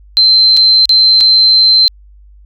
sine tone with dropouts, 4104 Hz, C8, 34 cents flat, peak -4 dBFS, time 0.17-1.88 s, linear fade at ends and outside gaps 0 ms, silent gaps 0.567-0.572 / 0.855-0.893 / 1.205-1.209 s, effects added 50 Hz sine -37 dBFS peak until 2.45 s

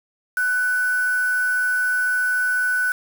sine tone with quantisation, 1493 Hz, F#6, 15 cents sharp, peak -18 dBFS, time 0.37-2.92 s, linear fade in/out 2 ms, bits 5, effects none

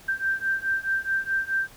sine beating tone pair, 1568 / 1572.7 Hz, G6 / G6, 0 / +5 cents, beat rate 4.7 Hz, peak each -27 / -26 dBFS, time 0.08-1.68 s, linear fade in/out 10 ms, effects pink hiss -50 dBFS RMS until 1.76 s

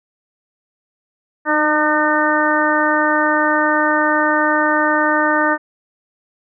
harmonic tone with a mistuned harmonic, 303.1 Hz, D#4, 45 cents flat, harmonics 1 / 2 / 3 / 4 / 5 / 6, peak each -20 / -20 / -20 / -20 / -20 / -20 dBFS, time 1.45-5.58 s, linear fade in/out 50 ms, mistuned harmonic 1, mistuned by +18 cents, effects none

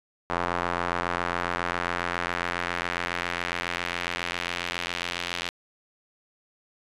square tone with band-pass filter sweep, 43.65 Hz, F1, in tune, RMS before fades -30 dBFS, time 0.3-5.49 s, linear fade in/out 0 ms, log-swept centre 1100 to 3100 Hz, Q 1.3, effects resampled to 24000 Hz

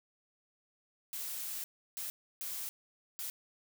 blue noise bursts at uneven times, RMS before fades -40 dBFS, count 4, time 1.13-1.64 / 1.97-2.1 / 2.41-2.69 / 3.19-3.3 s, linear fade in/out 0 ms, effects none

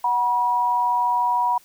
sine tone pair together, 740 / 966.5 Hz, F#5 / B5, 0 / -38 cents, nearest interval perfect fourth, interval 462 cents, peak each -26 / -18 dBFS, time 0.04-1.58 s, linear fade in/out 5 ms, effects white hiss -54 dBFS RMS until 1.64 s

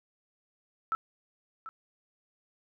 sine tone with echo, 1318.5 Hz, E6, in tune, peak -26 dBFS, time 0.92-0.95 s, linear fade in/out 0 ms, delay 740 ms, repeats 1, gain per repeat -13 dB, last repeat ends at 1.69 s, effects none

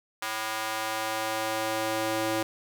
square tone with high-pass filter sweep, 110 Hz, A2, in tune, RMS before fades -30 dBFS, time 0.22-2.43 s, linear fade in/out 5 ms, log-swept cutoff 1100 to 380 Hz, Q 1.1, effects none

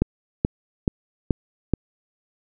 click train, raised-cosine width 3 ms, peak -5 dBFS, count 5, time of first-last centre 0.02-1.737 s, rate 2.33 Hz, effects none

